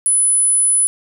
sine tone, 10000 Hz, D#9, 8 cents sharp, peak -11 dBFS, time 0.06-0.87 s, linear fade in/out 0 ms, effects none

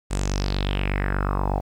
sawtooth tone with low-pass filter sweep, 48.33 Hz, G1, 24 cents flat, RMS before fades -24 dBFS, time 0.1-1.61 s, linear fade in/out 20 ms, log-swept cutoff 8700 to 730 Hz, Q 4.6, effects 9-bit

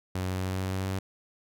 sawtooth tone with pitch steps, 92.5 / 93.09 / 93.68 / 94.28 / 94.88 / 95.49 Hz, F#2 / F#2 / F#2 / F#2 / F#2 / G2, 0 / +11 / +22 / +33 / +44 / -45 cents, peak -25 dBFS, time 0.15-0.99 s, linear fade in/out 5 ms, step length 140 ms, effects none

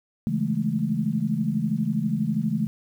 sine chord, A major seventh, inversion first, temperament equal, 138.59 / 164.81 / 207.7 / 220 Hz, C#3 / E3 / G#3 / A3, 0 / 0 / 0 / 0 cents, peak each -30 / -28 / -27 / -26 dBFS, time 0.27-2.67 s, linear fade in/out 0 ms, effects 9-bit

